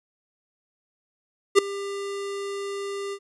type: tone with ADSR envelope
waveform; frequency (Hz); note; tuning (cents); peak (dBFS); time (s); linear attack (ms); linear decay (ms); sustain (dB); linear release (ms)
square; 398.6; G4; +29; -10; 1.55-3.19; 35; 6; -20; 63
effects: resampled to 24000 Hz